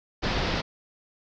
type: low-pass noise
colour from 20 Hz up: pink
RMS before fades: -27 dBFS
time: 0.22-0.62 s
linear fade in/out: 20 ms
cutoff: 5200 Hz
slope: 48 dB/octave
effects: none